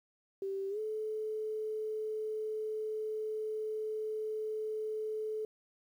sine tone with pitch glide, 390 to 432.7 Hz, G4 to A4, -9 to -29 cents, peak -34 dBFS, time 0.42-5.45 s, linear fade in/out 2 ms, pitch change +180 cents, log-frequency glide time 0.69-0.79 s, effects 11-bit

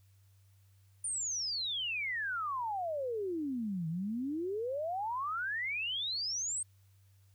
sine exponential two-way sweep, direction down then up, 9390 to 156.6 to 8570 Hz, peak -33 dBFS, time 1.04-6.63 s, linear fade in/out 5 ms, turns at 3.88 s, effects added 97 Hz sine -61 dBFS peak until 7.34 s + white hiss -74 dBFS RMS until 7.34 s

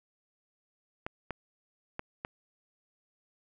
clicks, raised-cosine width 0.5 ms, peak -20 dBFS, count 4, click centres 1.065 / 1.307 / 1.994 / 2.249 s, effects none

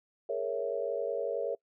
sine chord, A# half-diminished seventh, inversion third, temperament equal, 415.3 / 466.2 / 554.4 / 659.3 Hz, G#4 / A#4 / C#5 / E5, 0 / 0 / 0 / 0 cents, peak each -38 / -34 / -34 / -38 dBFS, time 0.29-1.55 s, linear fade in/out 5 ms, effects noise-tail reverb RT60 0.1 s tail -25 dB re dry

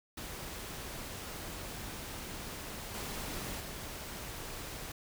pink noise with level steps, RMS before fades -43 / -40 / -43 dBFS, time 0.17-4.92 s, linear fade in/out 5 ms, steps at 2.94 / 3.6 s, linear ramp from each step 2 ms, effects none

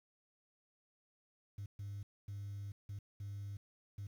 sine tone bursts at uneven times, 100.8 Hz, G2, 49 cents sharp, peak -40 dBFS, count 6, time 1.58-1.66 / 1.79-2.03 / 2.28-2.72 / 2.89-2.99 / 3.2-3.57 / 3.98-4.07 s, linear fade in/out 5 ms, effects tanh soft clip ceiling -40 dBFS + 11-bit

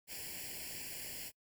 white noise with comb filter, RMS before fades -45 dBFS, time 0.07-1.32 s, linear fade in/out 50 ms, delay 0.4 ms, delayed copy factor +0.95, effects noise-tail reverb RT60 0.1 s tail -26 dB re dry

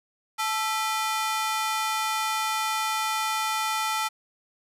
sawtooth ring-modulated tone, 1100 Hz, C#6, 14 cents flat, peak -18 dBFS, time 0.38-4.09 s, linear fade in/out 20 ms, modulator 229 Hz, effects resampled to 32000 Hz + 9-bit

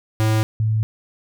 square / sine tone pair in turn, 109.4 / 109.4 Hz, A2 / A2, -9 / -9 cents, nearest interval unison, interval 0 cents, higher neither, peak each -16 dBFS, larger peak neither, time 0.2-0.43 / 0.6-0.83 s, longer neither, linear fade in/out 0 ms, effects none

